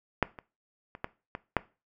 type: clicks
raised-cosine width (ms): 0.5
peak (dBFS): -7 / -27 / -27 / -16 / -20 / -8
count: 6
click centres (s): 0.227 / 0.388 / 0.951 / 1.044 / 1.351 / 1.567
effects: noise-tail reverb RT60 0.3 s tail -19 dB re dry